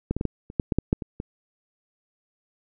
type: clicks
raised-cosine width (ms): 3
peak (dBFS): -11 / -14 / -13 / -10 / -26 / -8 / -9 / -7 / -6 / -19 / -18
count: 11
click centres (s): 0.11 / 0.166 / 0.211 / 0.253 / 0.501 / 0.598 / 0.722 / 0.786 / 0.929 / 1.022 / 1.201
effects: none